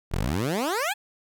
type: exponential sweep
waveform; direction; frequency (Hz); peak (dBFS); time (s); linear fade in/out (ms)
15% pulse; up; 34.65 to 880; -18; 0.11-0.94; 20
effects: none